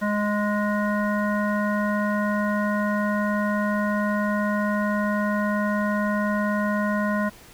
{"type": "harmonic tone", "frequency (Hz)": 207.7, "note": "G#3", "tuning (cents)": 0, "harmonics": [1, 3, 5, 7, 9], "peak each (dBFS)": [-23, -28, -30, -31, -33], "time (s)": [0.01, 7.3], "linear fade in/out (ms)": 20, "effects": ["pink hiss -48 dBFS RMS until 7.53 s"]}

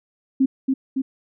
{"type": "tone with echo", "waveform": "sine", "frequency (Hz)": 265.8, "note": "C4", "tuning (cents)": 27, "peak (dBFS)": -13, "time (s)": [0.4, 0.46], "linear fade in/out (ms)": 10, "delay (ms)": 280, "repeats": 2, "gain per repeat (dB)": -3, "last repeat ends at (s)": 1.02, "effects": []}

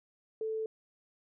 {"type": "tone", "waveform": "sine", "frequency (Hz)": 440, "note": "A4", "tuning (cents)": 0, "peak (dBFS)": -32, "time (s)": [0.41, 0.66], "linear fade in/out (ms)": 2, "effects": []}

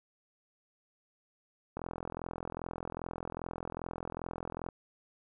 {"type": "click train", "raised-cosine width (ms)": 1, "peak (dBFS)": -24, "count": 125, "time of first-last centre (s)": [1.77, 4.688], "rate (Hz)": 42.5, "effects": []}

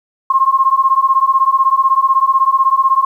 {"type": "beating tone pair", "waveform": "sine", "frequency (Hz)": [1062, 1078], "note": ["C6", "C#6"], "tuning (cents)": [25, -49], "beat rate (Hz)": 16, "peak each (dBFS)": -12, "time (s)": [0.3, 3.05], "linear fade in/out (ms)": 5, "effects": ["8-bit"]}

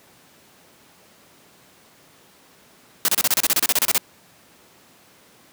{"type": "noise bursts", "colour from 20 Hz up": "white", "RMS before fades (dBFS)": -18, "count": 15, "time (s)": [3.05, 3.979], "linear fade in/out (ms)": 0, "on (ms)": 33, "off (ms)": 31, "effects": ["pink hiss -52 dBFS RMS until 5.52 s", "high-pass 150 Hz 12 dB/octave"]}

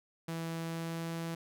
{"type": "tone with pitch glide", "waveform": "sawtooth", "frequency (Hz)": [164.81, 165.96], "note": ["E3", "E3"], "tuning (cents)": [0, 12], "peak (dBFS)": -32, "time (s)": [0.28, 1.35], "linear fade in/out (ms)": 5, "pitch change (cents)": 12, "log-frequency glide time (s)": [0.61, 1.14], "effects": []}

